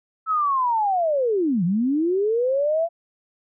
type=linear two-way sweep; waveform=sine; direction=down then up; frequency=1318.5 to 163.5 to 685 Hz; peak=-18 dBFS; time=0.26-2.89 s; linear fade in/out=50 ms; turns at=1.64 s; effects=none